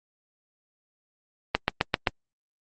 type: click train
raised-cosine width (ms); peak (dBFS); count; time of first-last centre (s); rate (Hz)
0.3; -4; 5; 1.55-2.072; 7.66
effects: Opus 24 kbps